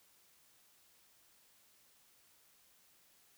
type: silence
effects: white hiss -68 dBFS RMS until 3.37 s